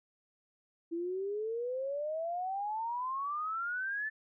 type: exponential sweep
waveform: sine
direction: up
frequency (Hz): 329.6 to 1770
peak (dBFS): -33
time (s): 0.91-4.1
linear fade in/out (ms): 20
effects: none